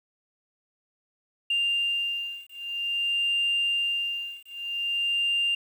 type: beating tone pair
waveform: sine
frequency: 2794 / 2794.51 Hz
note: F7 / F7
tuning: 0 / 0 cents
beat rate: 0.51 Hz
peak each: -27 dBFS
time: 1.5-5.55 s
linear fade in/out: 5 ms
effects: tanh soft clip ceiling -18 dBFS + 9-bit